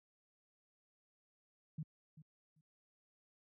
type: tone with echo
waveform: sine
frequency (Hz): 155.56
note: D#3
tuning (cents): 0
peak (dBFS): -39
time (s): 1.78-1.83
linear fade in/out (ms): 5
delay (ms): 390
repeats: 2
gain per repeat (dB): -15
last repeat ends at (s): 2.61
effects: high-pass 80 Hz 12 dB/octave